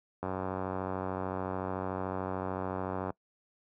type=click train; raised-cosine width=1 ms; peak=-20 dBFS; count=270; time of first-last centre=0.23-3.104 s; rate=93.6 Hz; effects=noise-tail reverb RT60 0.1 s tail -23 dB re dry + high-pass 80 Hz 12 dB/octave